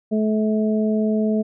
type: harmonic tone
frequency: 215.7 Hz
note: A3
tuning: 34 cents flat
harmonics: 1 / 2 / 3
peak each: -18 / -24 / -27 dBFS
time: 0.11-1.43 s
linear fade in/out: 20 ms
effects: none